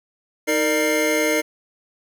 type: tone cluster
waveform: square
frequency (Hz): 313.3 / 461.5 / 598 / 2117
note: D#4 / A#4 / D5 / C7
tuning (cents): +12 / -17 / +31 / +20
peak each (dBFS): -24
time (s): 0.47-1.42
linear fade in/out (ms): 20
effects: none